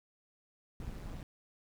brown noise with amplitude modulation, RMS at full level -40 dBFS, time 0.8-1.23 s, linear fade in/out 2 ms, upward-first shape sine, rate 178 Hz, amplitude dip 70%, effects none

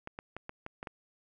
clicks, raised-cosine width 0.5 ms, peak -25 dBFS, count 7, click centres 0.074 / 0.189 / 0.366 / 0.494 / 0.664 / 0.829 / 0.872 s, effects none

